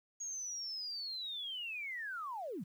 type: linear sweep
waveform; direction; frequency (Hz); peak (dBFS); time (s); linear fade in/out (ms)
sine; down; 6645 to 138.59; -39; 0.2-2.64; 10
effects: 11-bit